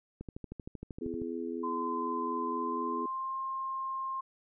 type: click train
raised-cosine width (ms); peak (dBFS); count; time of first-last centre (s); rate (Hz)
3; -28; 14; 0.21-1.218; 12.9
type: harmonic tone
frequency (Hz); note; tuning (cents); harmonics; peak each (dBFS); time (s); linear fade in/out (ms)
84.1; E2; +35; 3 / 4 / 5; -38 / -38 / -39; 1.01-3.06; 5
type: tone with pitch glide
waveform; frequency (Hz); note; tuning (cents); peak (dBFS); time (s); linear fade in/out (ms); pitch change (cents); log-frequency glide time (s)
sine; 1028 to 1061.8; C6 to C6; -31 to +25; -33; 1.63-4.21; 10; +56; 2.52-3.38
effects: none